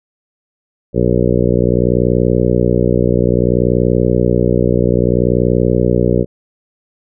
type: harmonic tone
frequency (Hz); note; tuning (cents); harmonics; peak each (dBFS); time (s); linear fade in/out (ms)
60.6; B1; -32; 1 / 2 / 3 / 4 / 5 / 6 / 7 / 8 / 9; -20 / -17 / -17 / -21 / -21 / -19 / -18 / -19 / -22; 0.93-6.26; 50
effects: none